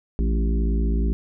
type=harmonic tone with a mistuned harmonic; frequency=56 Hz; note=A1; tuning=31 cents sharp; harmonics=1 / 3 / 4 / 5 / 6 / 7; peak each=-19 / -30 / -30 / -33 / -37 / -35 dBFS; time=0.19-1.13 s; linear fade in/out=0 ms; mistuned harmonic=4; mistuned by=-52 cents; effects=none